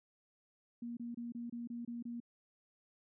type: tone bursts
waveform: sine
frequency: 236.8 Hz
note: A#3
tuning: 27 cents sharp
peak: -40 dBFS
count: 8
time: 0.82-2.202 s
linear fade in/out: 5 ms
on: 150 ms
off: 26 ms
effects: none